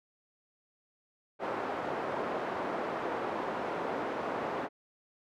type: band-pass noise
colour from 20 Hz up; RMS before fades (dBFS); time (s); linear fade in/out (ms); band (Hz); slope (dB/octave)
pink; -35; 1.39-4.69; 50; 380 to 1100; 12
effects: none